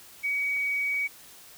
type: tone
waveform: sine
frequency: 2261 Hz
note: C#7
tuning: 34 cents sharp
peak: -25 dBFS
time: 0.23-1.08 s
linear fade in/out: 20 ms
type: clicks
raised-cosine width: 0.5 ms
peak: -35 dBFS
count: 2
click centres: 0.569 / 0.943 s
effects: white hiss -50 dBFS RMS until 1.57 s